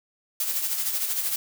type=noise with tremolo; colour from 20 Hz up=blue; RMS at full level=-25 dBFS; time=0.4-1.36 s; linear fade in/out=2 ms; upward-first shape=sine; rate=13 Hz; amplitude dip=50%; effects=none